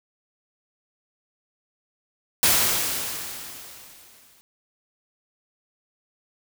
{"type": "noise with exponential decay", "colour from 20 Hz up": "white", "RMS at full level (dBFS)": -17, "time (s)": [2.43, 4.41], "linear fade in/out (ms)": 0, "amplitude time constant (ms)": 430, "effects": []}